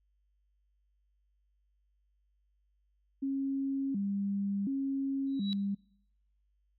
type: tone with vibrato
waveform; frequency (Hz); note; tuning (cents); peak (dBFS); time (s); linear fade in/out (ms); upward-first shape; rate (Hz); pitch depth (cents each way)
sine; 233; A#3; -1; -30; 3.22-5.75; 10; square; 0.69; 270
type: tone with exponential growth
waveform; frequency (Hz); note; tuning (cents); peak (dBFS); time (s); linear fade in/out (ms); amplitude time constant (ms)
sine; 3900; B7; -23; -33; 5.27-5.53; 0; 56
effects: noise-tail reverb RT60 0.8 s tail -26 dB re dry + added 50 Hz sine -70 dBFS peak until 6.78 s